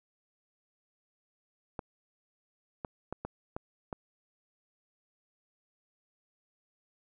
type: clicks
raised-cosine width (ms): 1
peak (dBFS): -22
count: 6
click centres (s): 1.792 / 2.848 / 3.126 / 3.25 / 3.565 / 3.928
effects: none